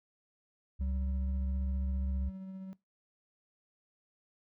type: tone with vibrato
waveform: sine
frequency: 68.5 Hz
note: C#2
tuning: 20 cents flat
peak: -31 dBFS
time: 0.79-2.3 s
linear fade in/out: 20 ms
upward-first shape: sine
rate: 4.1 Hz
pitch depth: 10 cents each way
type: tone with tremolo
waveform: triangle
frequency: 190 Hz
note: F#3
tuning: 46 cents sharp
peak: -38 dBFS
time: 0.81-2.73 s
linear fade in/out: 0 ms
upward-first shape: triangle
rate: 15 Hz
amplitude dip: 30%
effects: noise-tail reverb RT60 0.2 s tail -21 dB re dry